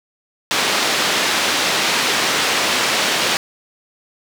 white band-pass noise, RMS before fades -18 dBFS, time 0.51-3.37 s, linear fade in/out 0 ms, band 200 to 4200 Hz, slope 12 dB/octave, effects none

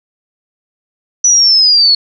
sine linear sweep, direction down, 5960 to 4329 Hz, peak -5 dBFS, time 1.24-1.95 s, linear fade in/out 5 ms, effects none

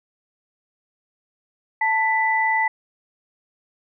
sine tone pair together, 884.7 / 1986 Hz, A5 / B6, +9 / +9 cents, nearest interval octave + major second, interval 1400 cents, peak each -20 dBFS, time 1.81-2.68 s, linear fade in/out 5 ms, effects none

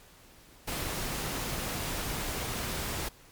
pink noise, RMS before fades -34 dBFS, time 0.67-3.09 s, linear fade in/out 10 ms, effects pink hiss -56 dBFS RMS until 3.31 s + MP3 96 kbps

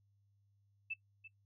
sine tone with echo, 2637 Hz, E7, in tune, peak -37 dBFS, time 0.9-0.94 s, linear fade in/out 10 ms, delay 340 ms, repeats 1, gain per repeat -13 dB, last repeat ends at 1.28 s, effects noise-tail reverb RT60 0.1 s tail -18 dB re dry + added 100 Hz sine -70 dBFS peak until 1.45 s

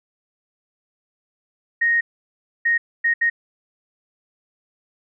sine tone bursts at uneven times, 1864.7 Hz, A#6, in tune, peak -15 dBFS, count 4, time 1.81-2.01 / 2.65-2.78 / 3.04-3.14 / 3.21-3.3 s, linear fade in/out 10 ms, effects none

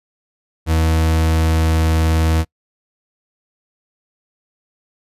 40% pulse tone, 80.3 Hz, E2, 45 cents flat, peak -12 dBFS, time 0.66-2.45 s, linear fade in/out 50 ms, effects noise-tail reverb RT60 0.1 s tail -26 dB re dry + resampled to 32000 Hz

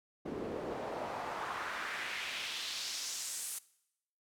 pink noise with band-pass filter sweep, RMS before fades -40 dBFS, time 0.25-3.59 s, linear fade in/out 10 ms, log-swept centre 310 to 10000 Hz, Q 1.8, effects noise-tail reverb RT60 0.8 s tail -20 dB re dry

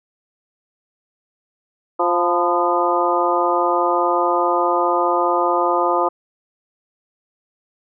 harmonic tone with a mistuned harmonic, 175.1 Hz, F3, 5 cents sharp, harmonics 2 / 3 / 4 / 5 / 6 / 7, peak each -22 / -22 / -22 / -22 / -22 / -22 dBFS, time 1.99-6.09 s, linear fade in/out 10 ms, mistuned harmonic 6, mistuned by -58 cents, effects none

